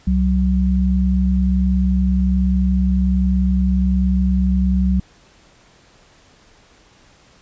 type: tone pair together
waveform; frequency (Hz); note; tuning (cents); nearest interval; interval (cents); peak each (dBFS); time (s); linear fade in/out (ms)
sine; 66.33 / 187.6; C2 / F#3; +24 / +24; octave + tritone; 1800; -16; 0.07-5; 5
effects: pink hiss -51 dBFS RMS until 7.41 s + resampled to 16000 Hz